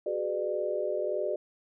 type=chord; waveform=sine; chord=G# half-diminished seventh; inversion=third; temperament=just; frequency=373.8 / 415.3 / 498.4 / 598 Hz; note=F#4 / G#4 / B4 / D5; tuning=+18 / 0 / +16 / +31 cents; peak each=-34 / -35 / -36 / -31 dBFS; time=0.06-1.36 s; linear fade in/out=5 ms; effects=none